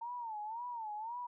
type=tone with vibrato; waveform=sine; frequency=906 Hz; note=A#5; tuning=50 cents flat; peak=-39 dBFS; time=0.01-1.27 s; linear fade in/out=10 ms; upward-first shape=sine; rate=1.9 Hz; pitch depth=140 cents each way; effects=none